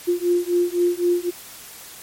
sine beating tone pair, 349.2 / 353.1 Hz, F4 / F4, 0 / +19 cents, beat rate 3.9 Hz, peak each -20 / -20 dBFS, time 0.07-1.31 s, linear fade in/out 20 ms, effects white hiss -40 dBFS RMS until 2.02 s + MP3 64 kbps

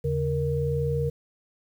sine tone cluster, 81.8 / 142.3 / 468.2 Hz, E2 / C#3 / A#4, -13 / +46 / +8 cents, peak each -31 / -26 / -27 dBFS, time 0.04-1.1 s, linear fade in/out 10 ms, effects 9-bit

